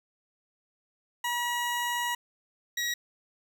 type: tone pair in turn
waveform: 20% pulse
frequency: 962 / 1910.2 Hz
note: B5 / A#6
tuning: -46 / +42 cents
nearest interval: octave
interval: 1188 cents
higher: second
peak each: -23 dBFS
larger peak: neither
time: 1.24-2.15 / 2.77-2.94 s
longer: first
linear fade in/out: 5 ms
effects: none